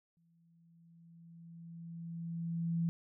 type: tone with exponential growth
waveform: sine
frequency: 167.5 Hz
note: E3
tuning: 28 cents sharp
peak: -29 dBFS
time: 0.17-2.89 s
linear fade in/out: 0 ms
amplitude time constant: 590 ms
effects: none